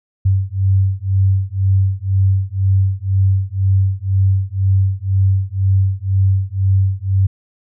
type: beating tone pair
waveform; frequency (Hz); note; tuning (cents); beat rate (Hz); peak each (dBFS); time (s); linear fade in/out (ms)
sine; 95.3 / 97.3; G2 / G2; -48 / -12; 2; -15 / -15; 0.25-7.27; 10
effects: none